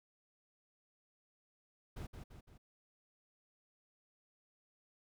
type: noise with echo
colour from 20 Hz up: brown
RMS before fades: -45 dBFS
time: 1.96-2.07 s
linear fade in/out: 10 ms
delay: 170 ms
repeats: 3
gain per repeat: -5 dB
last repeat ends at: 2.58 s
effects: none